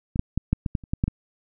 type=clicks; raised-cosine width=5 ms; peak=-15 / -7 / -10 / -7 / -13 / -11 / -29 / -11 / -8 / -12 dBFS; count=10; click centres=0.159 / 0.194 / 0.376 / 0.53 / 0.662 / 0.752 / 0.838 / 0.935 / 1.039 / 1.08 s; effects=none